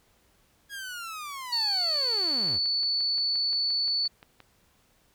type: linear sweep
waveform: sawtooth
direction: down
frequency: 1661.2 to 57 Hz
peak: -32 dBFS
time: 0.69-2.6 s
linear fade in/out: 50 ms
type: tone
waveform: sine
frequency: 4465 Hz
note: C#8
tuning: 12 cents sharp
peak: -24 dBFS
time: 1.52-4.08 s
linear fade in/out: 10 ms
type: click train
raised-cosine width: 0.3 ms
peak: -31 dBFS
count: 15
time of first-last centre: 1.96-4.403 s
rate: 5.73 Hz
effects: pink hiss -65 dBFS RMS until 5.14 s